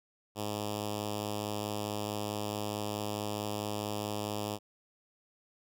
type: tone with notch filter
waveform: 5% pulse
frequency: 104.6 Hz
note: G#2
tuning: 13 cents sharp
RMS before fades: -36 dBFS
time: 0.35-4.59 s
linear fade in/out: 50 ms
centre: 1500 Hz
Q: 0.99
effects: none